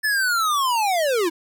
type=linear sweep; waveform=square; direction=down; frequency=1760 to 311.1 Hz; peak=-19 dBFS; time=0.03-1.3 s; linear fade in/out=20 ms; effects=none